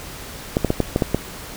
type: clicks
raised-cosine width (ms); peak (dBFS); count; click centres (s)
2; -3; 7; 0.569 / 0.647 / 0.704 / 0.803 / 0.961 / 1.022 / 1.146
effects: pink hiss -35 dBFS RMS until 1.56 s